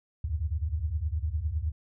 sine tone cluster, 72.6 / 82.4 / 100.4 Hz, D2 / E2 / G2, -19 / 0 / +42 cents, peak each -30 / -31 / -39 dBFS, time 0.24-1.72 s, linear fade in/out 5 ms, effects none

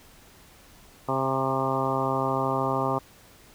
harmonic tone with a mistuned harmonic, 133.2 Hz, C3, 31 cents sharp, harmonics 1 / 2 / 3 / 4 / 5 / 6 / 7 / 8 / 9, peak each -32 / -32 / -32 / -32 / -32 / -32 / -32 / -32 / -32 dBFS, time 1.08-2.99 s, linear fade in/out 10 ms, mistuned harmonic 6, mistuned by +17 cents, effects pink hiss -53 dBFS RMS until 3.54 s

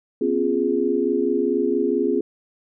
sine chord, C# dominant seventh, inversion third, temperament equal with one note detuned, 246.9 / 271.3 / 349.2 / 415.3 Hz, B3 / C#4 / E#4 / G#4, 0 / -37 / 0 / 0 cents, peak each -26 / -24 / -23 / -22 dBFS, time 0.21-2.21 s, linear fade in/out 5 ms, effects none

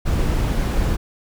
brown noise, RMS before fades -19 dBFS, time 0.05-0.97 s, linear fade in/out 20 ms, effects none

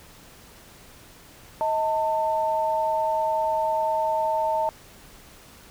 sine tone pair together, 632.9 / 895 Hz, D#5 / A5, +29 / +29 cents, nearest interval tritone, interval 600 cents, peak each -25 / -23 dBFS, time 1.61-4.69 s, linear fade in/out 0 ms, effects pink hiss -49 dBFS RMS until 5.7 s

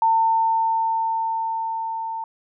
sine tone with level ramp, 900 Hz, A5, 39 cents sharp, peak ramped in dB -14 to -26 dBFS, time 0.02-2.24 s, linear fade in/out 2 ms, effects none

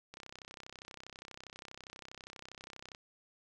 click train, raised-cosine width 0.2 ms, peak -30 dBFS, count 92, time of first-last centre 0.14-2.949 s, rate 32.4 Hz, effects none

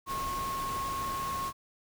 sine tone in noise, 1087 Hz, C#6, 34 cents flat, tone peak -32 dBFS, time 0.06-1.53 s, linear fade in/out 50 ms, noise pink, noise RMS -40 dBFS, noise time 0.06-1.53 s, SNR +5 dB, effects none

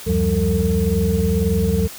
sine tone cluster, 73.3 / 91.7 / 173.4 / 195.4 / 450.5 Hz, D2 / F#2 / F3 / G3 / A4, -3 / -15 / -12 / -5 / +41 cents, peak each -21 dBFS, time 0.06-1.88 s, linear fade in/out 20 ms, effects tanh soft clip ceiling -7 dBFS + white hiss -36 dBFS RMS until 1.98 s

